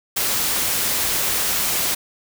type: noise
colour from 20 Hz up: white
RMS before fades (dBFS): -21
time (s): 0.16-1.95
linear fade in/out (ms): 10
effects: none